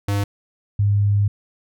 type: tone pair in turn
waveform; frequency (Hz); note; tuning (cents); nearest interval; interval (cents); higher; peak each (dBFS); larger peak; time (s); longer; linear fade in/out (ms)
square / sine; 100.9 / 101.9; G#2 / G#2; -49 / -32; unison; 17; second; -19 / -14; second; 0.08-0.24 / 0.79-1.28; second; 5
effects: none